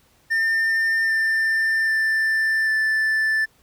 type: tone with pitch steps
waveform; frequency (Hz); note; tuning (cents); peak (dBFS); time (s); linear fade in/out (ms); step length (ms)
triangle; 1803 / 1788.5 / 1774.1 / 1759.8; A6 / A6 / A6 / A6; +42 / +28 / +14 / 0; -16; 0.3-3.46; 20; 790
effects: pink hiss -59 dBFS RMS until 3.62 s